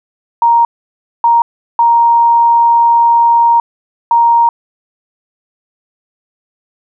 sine tone bursts at uneven times, 935 Hz, A#5, 5 cents sharp, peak -5 dBFS, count 4, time 0.42-0.65 / 1.24-1.42 / 1.79-3.6 / 4.11-4.49 s, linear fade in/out 2 ms, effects none

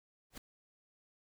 pink noise with exponential growth, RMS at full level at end -41 dBFS, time 0.3-0.38 s, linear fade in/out 5 ms, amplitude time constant 16 ms, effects none

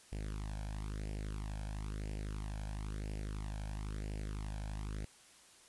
sawtooth tone with flanger, 51.9 Hz, G#1, in tune, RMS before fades -41 dBFS, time 0.12-5.05 s, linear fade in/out 5 ms, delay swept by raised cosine 0.39 to 1.27 ms, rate 1 Hz, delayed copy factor +0.9, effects white hiss -61 dBFS RMS until 5.68 s + resampled to 24000 Hz

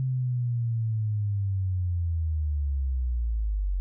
sine linear sweep, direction down, 131.6 to 45.06 Hz, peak -24 dBFS, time 0-3.8 s, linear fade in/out 0 ms, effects none

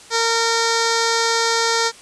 5% pulse tone with notch filter, 459.1 Hz, A#4, 26 cents flat, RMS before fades -18 dBFS, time 0.1-1.92 s, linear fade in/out 50 ms, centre 2800 Hz, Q 1.3, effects white hiss -43 dBFS RMS until 2.01 s + resampled to 22050 Hz

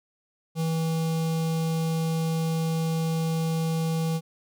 square tone with notch filter, 162.3 Hz, E3, 27 cents flat, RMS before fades -26 dBFS, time 0.55-4.21 s, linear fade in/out 50 ms, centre 1700 Hz, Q 1.1, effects none

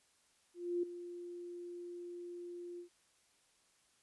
sine tone with ADSR envelope, 350 Hz, F4, 4 cents sharp, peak -31 dBFS, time 0.54-2.89 s, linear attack 290 ms, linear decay 6 ms, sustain -13 dB, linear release 100 ms, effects white hiss -72 dBFS RMS until 4.02 s + resampled to 24000 Hz

